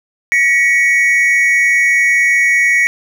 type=tone pair together; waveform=triangle; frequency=1922 / 2231 Hz; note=B6 / C#7; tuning=-48 / +11 cents; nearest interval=minor third; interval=259 cents; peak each=-10 dBFS; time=0.32-2.87 s; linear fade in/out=0 ms; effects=none